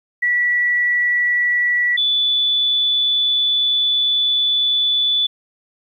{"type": "tone pair in turn", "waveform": "sine", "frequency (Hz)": [1948, 3471], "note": ["B6", "A7"], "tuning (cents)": [-24, -24], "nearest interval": "minor seventh", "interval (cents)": 1000, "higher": "second", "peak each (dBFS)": -14, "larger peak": "neither", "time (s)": [[0.22, 1.97], [1.97, 5.27]], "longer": "second", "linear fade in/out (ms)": 10, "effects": ["9-bit"]}